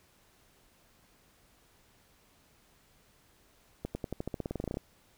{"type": "accelerating click train", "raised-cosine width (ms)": 2, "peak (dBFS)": -21, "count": 17, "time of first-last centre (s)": [3.85, 4.771], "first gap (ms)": 100, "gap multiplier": 0.92, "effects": ["pink hiss -65 dBFS RMS until 5.17 s"]}